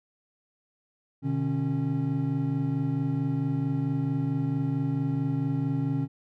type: tone cluster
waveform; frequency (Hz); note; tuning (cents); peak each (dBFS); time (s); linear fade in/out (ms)
triangle; 126.3 / 150.8 / 274.1; B2 / D3 / C#4; +39 / +46 / -19; -28 / -27 / -27; 1.22-6.08; 50
effects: none